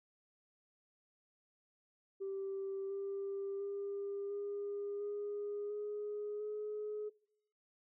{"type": "tone with pitch steps", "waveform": "sine", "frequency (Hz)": [389.9, 395.1, 400.4, 405.8, 411.2, 416.7, 422.3], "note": ["G4", "G4", "G4", "G#4", "G#4", "G#4", "G#4"], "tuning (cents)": [-9, 14, 37, -40, -17, 6, 29], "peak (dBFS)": -37, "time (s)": [2.2, 7.1], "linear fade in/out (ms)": 20, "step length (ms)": 700, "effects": ["noise-tail reverb RT60 0.8 s tail -24 dB re dry", "tanh soft clip ceiling -34 dBFS"]}